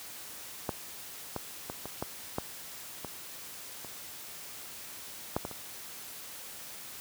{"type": "clicks", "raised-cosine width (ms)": 1, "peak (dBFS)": [-16, -19, -22, -24, -18, -16, -23, -30, -14, -21, -29], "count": 11, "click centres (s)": [0.692, 1.363, 1.699, 1.856, 2.025, 2.384, 3.047, 3.847, 5.365, 5.451, 5.513], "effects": ["white hiss -45 dBFS RMS until 7 s", "high-pass 60 Hz 12 dB/octave"]}